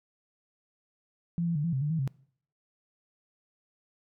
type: tone with pitch steps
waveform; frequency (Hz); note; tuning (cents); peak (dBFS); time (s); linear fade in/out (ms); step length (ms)
sine; 170.6 / 168.8 / 147.3 / 169.2 / 132.6 / 148.2 / 161.9 / 134.5; F3 / E3 / D3 / E3 / C3 / D3 / E3 / C3; -40 / +41 / +6 / +45 / +23 / +16 / -31 / +48; -26; 1.38-2.076; 0; 87
effects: noise-tail reverb RT60 0.6 s tail -23 dB re dry